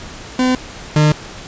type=tone pair in turn; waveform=40% pulse; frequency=254.7 / 151.45 Hz; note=C4 / D#3; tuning=-46 / -46 cents; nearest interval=major sixth; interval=900 cents; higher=first; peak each=-11 / -8 dBFS; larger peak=second; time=0.39-0.55 / 0.96-1.12 s; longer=neither; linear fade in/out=2 ms; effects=pink hiss -33 dBFS RMS until 1.47 s + resampled to 16000 Hz